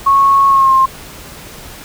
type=tone with pitch glide; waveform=sine; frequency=1100 to 1060.7 Hz; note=C#6 to C6; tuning=-14 to +23 cents; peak=-6 dBFS; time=0.06-0.86 s; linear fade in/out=10 ms; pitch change=-63 cents; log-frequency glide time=0.48-0.74 s; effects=pink hiss -33 dBFS RMS until 1.84 s